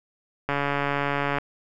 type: click train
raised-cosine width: 0.5 ms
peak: -10 dBFS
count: 128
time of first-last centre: 0.49-1.384 s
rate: 142 Hz
effects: none